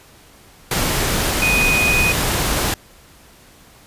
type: tone in noise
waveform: sine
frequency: 2489 Hz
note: D#7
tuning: in tune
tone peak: -15 dBFS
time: 1.42-2.12 s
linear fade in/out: 2 ms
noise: pink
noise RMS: -19 dBFS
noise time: 0.71-2.74 s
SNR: +1 dB
effects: pink hiss -47 dBFS RMS until 3.86 s + resampled to 32000 Hz